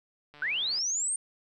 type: click train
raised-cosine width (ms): 0.3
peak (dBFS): -35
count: 67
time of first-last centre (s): 0.34-0.789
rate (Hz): 147
type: linear sweep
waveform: sine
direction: up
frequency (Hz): 1437 to 8870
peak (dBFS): -27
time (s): 0.42-1.16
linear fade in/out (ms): 2
effects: none